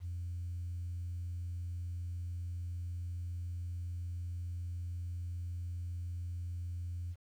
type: tone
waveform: sine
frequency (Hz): 87.31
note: F2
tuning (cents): 0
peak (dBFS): -36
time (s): 0-7.16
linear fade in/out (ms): 50
effects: tanh soft clip ceiling -33 dBFS + 11-bit